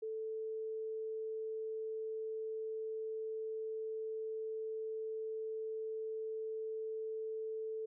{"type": "tone", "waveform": "sine", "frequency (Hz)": 440, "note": "A4", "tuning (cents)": 0, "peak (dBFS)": -38, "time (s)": [0.02, 7.86], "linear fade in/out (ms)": 10, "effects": []}